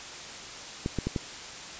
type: clicks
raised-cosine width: 3 ms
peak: -15 dBFS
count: 4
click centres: 0.861 / 0.987 / 1.07 / 1.162 s
effects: white hiss -41 dBFS RMS until 1.79 s + resampled to 16000 Hz